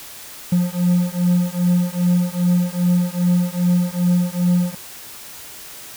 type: beating tone pair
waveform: triangle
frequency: 176.1 / 178.6 Hz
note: F3 / F3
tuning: +15 / +39 cents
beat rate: 2.5 Hz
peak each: -16 dBFS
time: 0.52-4.75 s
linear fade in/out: 5 ms
effects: white hiss -37 dBFS RMS until 5.96 s